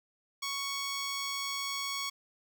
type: tone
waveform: 10% pulse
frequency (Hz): 1112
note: C#6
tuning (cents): +5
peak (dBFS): -25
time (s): 0.42-2.1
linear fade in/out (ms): 10
effects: none